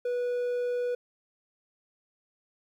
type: tone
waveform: triangle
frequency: 489.4 Hz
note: B4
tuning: 16 cents flat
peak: -25 dBFS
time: 0.05-0.95 s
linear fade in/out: 5 ms
effects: 11-bit